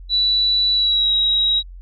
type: tone with pitch glide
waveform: sine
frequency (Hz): 3951 to 3832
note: B7 to A#7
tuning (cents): 0 to +47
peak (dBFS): -14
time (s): 0.09-1.63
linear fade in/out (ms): 50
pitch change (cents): -53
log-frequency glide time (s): 0.73-1.12
effects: added 44 Hz sine -34 dBFS peak until 1.81 s